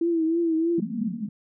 sine tone with vibrato, 330 Hz, E4, 2 cents sharp, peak -20 dBFS, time 0.01-0.8 s, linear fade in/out 5 ms, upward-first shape triangle, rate 3.2 Hz, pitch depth 75 cents each way
white band-pass noise, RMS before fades -29 dBFS, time 0.78-1.29 s, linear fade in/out 5 ms, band 170 to 240 Hz, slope 96 dB/octave
effects none

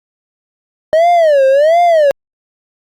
triangle tone with vibrato, 610 Hz, D#5, 34 cents flat, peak -4 dBFS, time 0.93-2.11 s, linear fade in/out 0 ms, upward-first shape sine, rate 1.4 Hz, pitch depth 240 cents each way, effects Opus 48 kbps

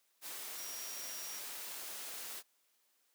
sine tone in noise, 5660 Hz, F8, 22 cents sharp, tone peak -47 dBFS, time 0.55-1.42 s, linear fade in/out 50 ms, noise white, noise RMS -45 dBFS, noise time 0.21-2.43 s, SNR -5 dB, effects white hiss -75 dBFS RMS until 3.14 s + high-pass 300 Hz 12 dB/octave

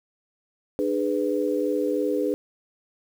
sine chord, G# diminished, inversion second, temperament just, 299 / 415.3 / 498.4 Hz, D4 / G#4 / B4, +31 / 0 / +16 cents, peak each -26 dBFS, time 0.79-2.34 s, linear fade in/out 0 ms, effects 8-bit

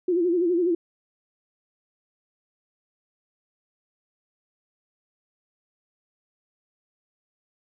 sine tone with vibrato, 349.2 Hz, F4, in tune, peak -19 dBFS, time 0.08-0.75 s, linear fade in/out 5 ms, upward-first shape sine, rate 12 Hz, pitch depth 91 cents each way, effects none

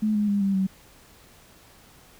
sine tone with pitch steps, 214.5 / 208.3 / 202.2 / 196.36 / 190.66 Hz, A3 / G#3 / G#3 / G3 / G3, -44 / +5 / -46 / +3 / -48 cents, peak -20 dBFS, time 0.02-0.67 s, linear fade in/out 10 ms, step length 130 ms, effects pink hiss -53 dBFS RMS until 2.19 s

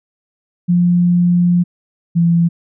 sine tone pair in turn, 175.7 / 169.43 Hz, F3 / E3, +11 / +48 cents, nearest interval minor second, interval 63 cents, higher first, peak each -9 dBFS, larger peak neither, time 0.68-1.64 / 2.15-2.49 s, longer first, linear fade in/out 20 ms, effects none

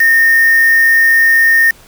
sine tone with quantisation, 1832 Hz, A#6, 31 cents flat, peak -6 dBFS, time 0-1.71 s, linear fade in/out 5 ms, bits 3, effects pink hiss -42 dBFS RMS until 1.87 s

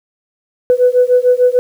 sine beating tone pair, 493.9 / 500.6 Hz, B4 / B4, 0 / +23 cents, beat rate 6.7 Hz, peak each -10 dBFS, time 0.7-1.59 s, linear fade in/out 0 ms, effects tanh soft clip ceiling -1 dBFS + 7-bit

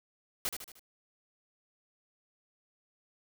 white noise with echo, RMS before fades -33 dBFS, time 0.45-0.49 s, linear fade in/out 0 ms, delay 76 ms, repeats 4, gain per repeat -6 dB, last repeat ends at 0.794 s, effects none

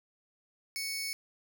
sawtooth tone pair together, 2220 / 5280 Hz, C#7 / E8, +2 / +2 cents, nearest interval octave + minor third, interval 1500 cents, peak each -33 / -35 dBFS, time 0.76-1.13 s, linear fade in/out 0 ms, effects none

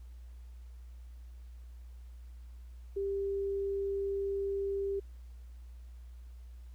sine tone, 395.1 Hz, G4, 14 cents sharp, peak -31 dBFS, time 2.96-5 s, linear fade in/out 10 ms, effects added 60 Hz sine -46 dBFS peak until 6.74 s + pink hiss -70 dBFS RMS until 6.74 s

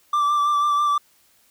triangle tone with vibrato, 1172 Hz, D6, 4 cents flat, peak -15 dBFS, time 0.13-0.98 s, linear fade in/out 5 ms, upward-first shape sine, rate 6.1 Hz, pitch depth 24 cents each way, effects white hiss -59 dBFS RMS until 1.5 s

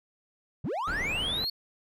triangle linear sweep, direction up, 89.7 to 4435 Hz, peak -27 dBFS, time 0.64-1.5 s, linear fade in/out 5 ms
pink low-pass noise, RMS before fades -37 dBFS, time 0.87-1.45 s, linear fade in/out 5 ms, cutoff 1900 Hz, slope 12 dB/octave
effects none

